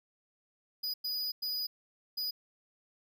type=tone bursts at uneven times; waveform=square; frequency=4942 Hz; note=D#8; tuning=13 cents flat; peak=-33 dBFS; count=4; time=0.83-0.94 / 1.04-1.32 / 1.42-1.67 / 2.17-2.31 s; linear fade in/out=10 ms; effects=none